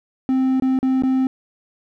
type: tone with dropouts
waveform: triangle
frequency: 261.6 Hz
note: C4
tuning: in tune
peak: -13 dBFS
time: 0.29-1.27 s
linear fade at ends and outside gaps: 1 ms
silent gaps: 0.599-0.622 / 0.789-0.829 / 1.023-1.035 s
effects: none